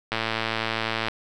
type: click train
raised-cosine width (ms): 0.3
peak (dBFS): -9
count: 109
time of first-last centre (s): 0.12-1.084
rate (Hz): 112
effects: none